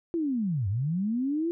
sine linear two-way sweep, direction down then up, 347 to 91.2 to 347 Hz, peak -25 dBFS, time 0.14-1.51 s, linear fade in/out 0 ms, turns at 0.68 s, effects none

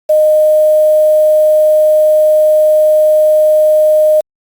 sine tone with quantisation, 615 Hz, D#5, 20 cents flat, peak -5 dBFS, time 0.09-4.21 s, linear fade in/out 10 ms, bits 5, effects Opus 48 kbps

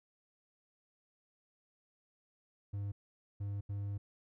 triangle tone bursts at uneven times, 100.8 Hz, G2, 49 cents sharp, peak -34 dBFS, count 3, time 2.73-2.92 / 3.4-3.61 / 3.69-3.98 s, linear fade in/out 10 ms, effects none

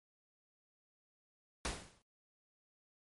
pink noise with exponential decay, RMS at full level -35 dBFS, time 1.65-2.02 s, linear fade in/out 1 ms, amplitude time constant 79 ms, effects MP3 48 kbps

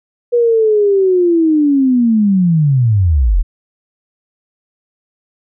sine linear sweep, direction down, 484.9 to 35 Hz, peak -8 dBFS, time 0.32-3.43 s, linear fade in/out 20 ms, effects none

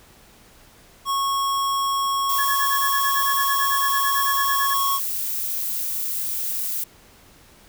square tone, 1100 Hz, C#6, 14 cents flat, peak -21 dBFS, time 1.05-5 s, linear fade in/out 50 ms
violet noise, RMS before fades -26 dBFS, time 2.29-6.84 s, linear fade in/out 5 ms
sine tone with tremolo, 1698 Hz, G#6, 38 cents sharp, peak -23 dBFS, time 2.38-4.74 s, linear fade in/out 10 ms, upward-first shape sine, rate 9 Hz, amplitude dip 100%
effects pink hiss -51 dBFS RMS until 7.68 s

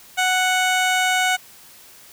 15% pulse tone with low-pass filter, 740 Hz, F#5, in tune, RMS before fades -19 dBFS, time 0.17-1.37 s, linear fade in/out 20 ms, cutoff 9800 Hz, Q 0.9, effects white hiss -46 dBFS RMS until 2.12 s

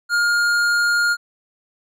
sine tone with tanh clipping, 1416 Hz, F6, 23 cents sharp, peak -17 dBFS, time 0.09-1.17 s, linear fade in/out 50 ms, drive 14 dB, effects none

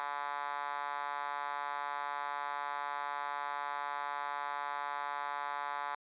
5% pulse tone with high-pass filter, 144 Hz, D3, 34 cents flat, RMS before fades -38 dBFS, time 0-5.95 s, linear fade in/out 0 ms, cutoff 910 Hz, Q 3.1, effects resampled to 8000 Hz

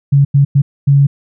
sine tone bursts at uneven times, 140.2 Hz, C#3, 20 cents sharp, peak -5 dBFS, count 4, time 0.12-0.25 / 0.34-0.45 / 0.55-0.62 / 0.87-1.07 s, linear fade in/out 10 ms, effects none

